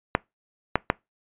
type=clicks; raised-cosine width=0.5 ms; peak=-3 dBFS; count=3; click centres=0.151 / 0.756 / 0.901 s; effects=noise-tail reverb RT60 0.2 s tail -23 dB re dry + resampled to 8000 Hz